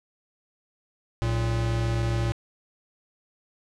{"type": "tone pair together", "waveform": "square", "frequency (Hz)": [60.92, 115], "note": ["B1", "A#2"], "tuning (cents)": [-23, -23], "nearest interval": "major seventh", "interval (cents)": 1100, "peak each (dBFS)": [-30, -25], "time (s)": [1.22, 2.32], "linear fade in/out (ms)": 0, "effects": ["low-pass 7000 Hz 12 dB/octave"]}